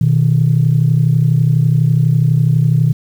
sine tone pair together, 123.47 / 155.56 Hz, B2 / D#3, 0 / 0 cents, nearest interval major third, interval 400 cents, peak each -11 dBFS, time 0.01-2.93 s, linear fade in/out 5 ms, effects tanh soft clip ceiling -2 dBFS + 7-bit

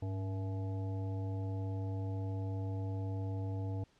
harmonic tone with a mistuned harmonic, 94.7 Hz, F#2, 41 cents sharp, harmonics 1 / 3 / 5 / 7 / 9, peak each -35 / -45 / -49 / -52 / -54 dBFS, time 0.02-3.84 s, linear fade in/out 5 ms, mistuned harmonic 1, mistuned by +110 cents, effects pink hiss -69 dBFS RMS until 3.99 s + low-pass 6000 Hz 12 dB/octave

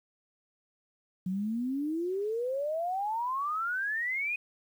sine exponential sweep, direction up, 179.7 to 2516 Hz, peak -29 dBFS, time 1.26-4.36 s, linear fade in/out 5 ms, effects 10-bit

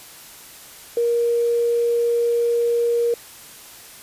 triangle tone with tanh clipping, 471.6 Hz, A#4, 20 cents sharp, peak -16 dBFS, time 0.97-3.14 s, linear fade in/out 2 ms, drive 3 dB, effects white hiss -42 dBFS RMS until 4.02 s + resampled to 32000 Hz

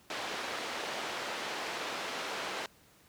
pink band-pass noise, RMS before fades -38 dBFS, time 0.1-2.66 s, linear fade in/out 2 ms, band 450 to 4400 Hz, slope 12 dB/octave, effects pink hiss -62 dBFS RMS until 3.08 s + high-pass 60 Hz 12 dB/octave

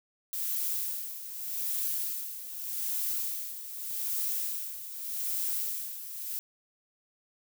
violet noise with tremolo, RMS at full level -31 dBFS, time 0.33-6.39 s, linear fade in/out 0 ms, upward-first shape sine, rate 0.83 Hz, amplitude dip 70%, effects none

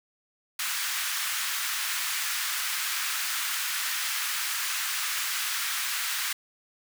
pink high-pass noise, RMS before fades -30 dBFS, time 0.59-6.33 s, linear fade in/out 5 ms, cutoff 1300 Hz, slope 24 dB/octave, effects none

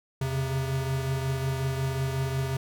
square tone cluster, 84.3 / 132.9 / 138.4 Hz, E2 / C3 / C#3, +39 / +27 / -2 cents, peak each -37 / -28 / -37 dBFS, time 0.21-2.57 s, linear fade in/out 5 ms, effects none

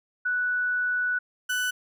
sine / 35% pulse tone pair in turn, 1480 / 1491.2 Hz, F#6 / F#6, 0 / +13 cents, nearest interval unison, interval 13 cents, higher second, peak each -23 dBFS, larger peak neither, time 0.25-1.19 / 1.49-1.71 s, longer first, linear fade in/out 10 ms, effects none

